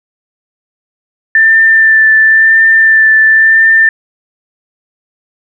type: tone with vibrato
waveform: sine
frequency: 1777 Hz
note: A6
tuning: 17 cents sharp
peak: -3 dBFS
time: 1.35-3.89 s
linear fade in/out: 2 ms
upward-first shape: sine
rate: 0.96 Hz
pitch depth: 16 cents each way
effects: none